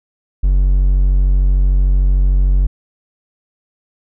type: tone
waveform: triangle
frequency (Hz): 46.7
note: F#1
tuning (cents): +17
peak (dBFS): -7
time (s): 0.43-2.67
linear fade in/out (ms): 10
effects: none